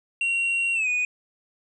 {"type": "tone with pitch glide", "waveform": "triangle", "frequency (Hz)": [2747, 2476], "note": ["F7", "D#7"], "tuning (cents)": [-29, -9], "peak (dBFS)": -20, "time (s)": [0.21, 1.05], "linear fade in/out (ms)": 2, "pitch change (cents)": -180, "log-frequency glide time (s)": [0.74, 0.88], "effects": ["resampled to 24000 Hz"]}